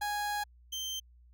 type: tone pair in turn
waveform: 30% pulse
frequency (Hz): 828 / 3126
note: G#5 / G7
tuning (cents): -5 / -6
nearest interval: octave + major seventh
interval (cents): 2299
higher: second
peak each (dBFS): -29 / -32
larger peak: first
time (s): 0.01-0.44 / 0.72-1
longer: first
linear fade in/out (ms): 10
effects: added 60 Hz sine -56 dBFS peak until 1.33 s